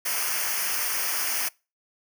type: noise with comb filter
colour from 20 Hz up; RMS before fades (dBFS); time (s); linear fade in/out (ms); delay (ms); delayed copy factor
white; -27; 0.05-1.49; 10; 0.26; -0.85
effects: noise-tail reverb RT60 0.3 s tail -25 dB re dry